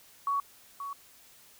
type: tone with echo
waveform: sine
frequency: 1121 Hz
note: C#6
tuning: 19 cents sharp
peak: -26 dBFS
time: 0.27-0.4 s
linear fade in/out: 2 ms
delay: 530 ms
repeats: 1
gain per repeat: -9 dB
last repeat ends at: 0.93 s
effects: white hiss -57 dBFS RMS until 1.59 s